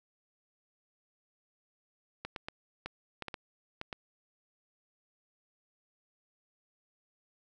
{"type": "clicks", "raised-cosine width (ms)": 0.3, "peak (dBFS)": -22, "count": 9, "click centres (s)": [2.25, 2.362, 2.485, 2.86, 3.223, 3.283, 3.342, 3.814, 3.928], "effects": []}